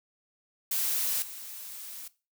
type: noise with level steps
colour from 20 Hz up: blue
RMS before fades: -29 / -42 dBFS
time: 0.71-2.08 s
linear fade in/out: 5 ms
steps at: 1.22 s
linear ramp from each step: 2 ms
effects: noise-tail reverb RT60 0.3 s tail -18 dB re dry